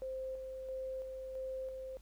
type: tone with tremolo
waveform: sine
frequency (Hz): 523.3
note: C5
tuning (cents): 0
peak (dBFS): -38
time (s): 0.02-1.97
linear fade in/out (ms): 0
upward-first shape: square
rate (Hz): 1.5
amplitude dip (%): 35
effects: added 50 Hz sine -55 dBFS peak until 2.01 s + pink hiss -68 dBFS RMS until 2.01 s